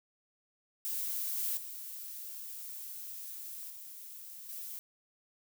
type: noise with level steps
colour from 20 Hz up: violet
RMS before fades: -36 / -34 / -44 / -48 / -43 dBFS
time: 0.85-4.79 s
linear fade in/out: 0 ms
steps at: 1.37 / 1.57 / 3.7 / 4.49 s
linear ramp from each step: 2 ms
effects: none